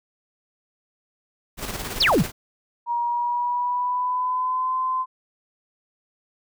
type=noise with tremolo; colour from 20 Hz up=pink; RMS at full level=-29 dBFS; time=1.57-2.32 s; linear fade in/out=50 ms; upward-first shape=square; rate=18 Hz; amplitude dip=45%
type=exponential sweep; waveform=sine; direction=down; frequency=5920 to 118.4 Hz; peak=-15 dBFS; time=2-2.23 s; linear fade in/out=10 ms
type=tone with pitch glide; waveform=sine; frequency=950 to 1030 Hz; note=A#5 to C6; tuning=+33 to -28 cents; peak=-21 dBFS; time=2.86-5.06 s; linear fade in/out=50 ms; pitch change=+139 cents; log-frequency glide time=3.01-4.77 s
effects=none